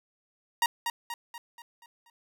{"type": "tone with echo", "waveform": "sawtooth", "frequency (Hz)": 940, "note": "A#5", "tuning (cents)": 14, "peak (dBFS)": -18, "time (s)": [0.62, 0.66], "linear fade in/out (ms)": 2, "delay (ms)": 240, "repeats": 6, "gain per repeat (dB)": -6, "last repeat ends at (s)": 2.1, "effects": []}